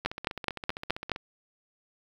two click trains, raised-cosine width 0.3 ms, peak -20 / -10 dBFS, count 18 / 6, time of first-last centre 0.05-1.161 / 0.06-1.117 s, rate 15.3 / 4.73 Hz, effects 8-bit

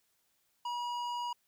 sine tone with hard clipping, 964 Hz, B5, 42 cents flat, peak -36 dBFS, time 0.65-1.33 s, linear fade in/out 5 ms, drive 11 dB, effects white hiss -75 dBFS RMS until 1.47 s

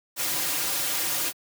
white noise with comb filter, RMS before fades -27 dBFS, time 0.16-1.33 s, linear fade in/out 50 ms, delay 4.6 ms, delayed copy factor -1, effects high-pass 150 Hz 12 dB/octave

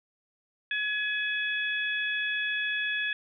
harmonic tone, 846 Hz, G#5, 32 cents sharp, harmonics 2 / 3 / 4, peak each -29 / -33 / -35 dBFS, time 0.71-3.13 s, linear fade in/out 2 ms, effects none

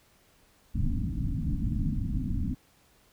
pink low-pass noise, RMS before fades -29 dBFS, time 0.74-2.55 s, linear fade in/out 20 ms, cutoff 290 Hz, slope 96 dB/octave, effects pink hiss -63 dBFS RMS until 3.12 s

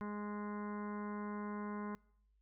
harmonic tone with a mistuned harmonic, 207.7 Hz, G#3, in tune, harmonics 1 / 2 / 3 / 4 / 5 / 6 / 7 / 8 / 9 / 10, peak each -41 / -48 / -56 / -55 / -48 / -60 / -55 / -64 / -62 / -64 dBFS, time 0.01-1.95 s, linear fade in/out 0 ms, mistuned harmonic 9, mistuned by -17 cents, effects noise-tail reverb RT60 0.7 s tail -25 dB re dry + added 51 Hz sine -70 dBFS peak until 2.41 s

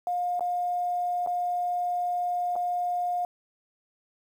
sine tone with dropouts, 711 Hz, F5, 31 cents sharp, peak -25 dBFS, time 0.07-3.25 s, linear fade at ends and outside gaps 1 ms, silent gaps 0.395-0.407 / 1.263-1.272 / 2.556-2.562 s, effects 9-bit

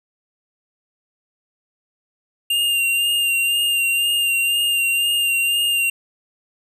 square tone with vibrato, 2794 Hz, F7, in tune, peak -17 dBFS, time 2.5-5.9 s, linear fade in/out 5 ms, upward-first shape sine, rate 2 Hz, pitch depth 26 cents each way, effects none

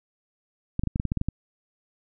clicks, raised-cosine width 5 ms, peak -13 dBFS, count 10, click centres 0.794 / 0.836 / 0.873 / 0.959 / 0.999 / 1.053 / 1.119 / 1.173 / 1.214 / 1.286 s, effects none

